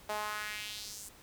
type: tone with high-pass filter sweep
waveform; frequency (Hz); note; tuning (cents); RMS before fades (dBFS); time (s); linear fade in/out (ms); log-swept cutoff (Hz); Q
sawtooth; 210.8; G#3; +26; -40; 0.09-1.09; 5; 670 to 8500; 2.1
effects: pink hiss -57 dBFS RMS until 1.22 s